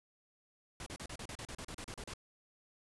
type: noise bursts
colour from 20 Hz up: pink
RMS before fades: -45 dBFS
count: 14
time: 0.8-2.137 s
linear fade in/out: 2 ms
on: 63 ms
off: 35 ms
effects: resampled to 24000 Hz